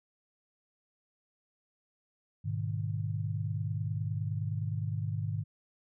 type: chord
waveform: sine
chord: G# minor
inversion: none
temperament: equal with one note detuned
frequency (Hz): 103.83 / 123.47 / 153.33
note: G#2 / B2 / D#3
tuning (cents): 0 / 0 / -25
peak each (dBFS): -33 / -38 / -36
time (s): 2.44-5.44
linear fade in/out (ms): 20
effects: none